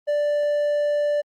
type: tone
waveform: triangle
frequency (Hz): 587.3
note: D5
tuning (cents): 0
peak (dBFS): -17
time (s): 0.07-1.22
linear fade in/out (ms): 20
effects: Opus 32 kbps